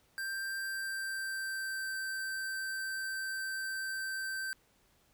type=tone with pitch glide; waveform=square; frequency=1577 to 1555.3 Hz; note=G6 to G6; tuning=+10 to -14 cents; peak=-36 dBFS; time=0.18-4.53 s; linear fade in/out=0 ms; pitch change=-24 cents; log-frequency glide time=0.58-1.93 s; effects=pink hiss -69 dBFS RMS until 5.13 s